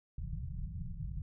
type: low-pass noise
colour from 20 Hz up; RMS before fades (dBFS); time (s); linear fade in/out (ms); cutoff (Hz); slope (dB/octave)
pink; -40; 0.18-1.22; 2; 180; 96
effects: none